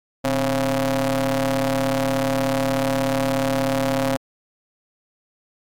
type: ring-modulated tone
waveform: sawtooth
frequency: 140.1 Hz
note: C#3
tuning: 19 cents sharp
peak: -12 dBFS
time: 0.24-4.17 s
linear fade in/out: 10 ms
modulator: 402 Hz
effects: AAC 64 kbps